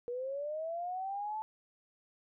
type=linear sweep; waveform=sine; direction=up; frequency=475.1 to 880 Hz; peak=-35 dBFS; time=0.08-1.42 s; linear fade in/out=0 ms; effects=none